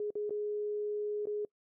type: tone with dropouts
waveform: sine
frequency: 417.7 Hz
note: G#4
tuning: 10 cents sharp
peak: -32 dBFS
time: 0-1.45 s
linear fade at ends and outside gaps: 2 ms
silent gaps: 0.105-0.154 / 0.295-0.306 / 1.256-1.27 s
effects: noise-tail reverb RT60 0.1 s tail -25 dB re dry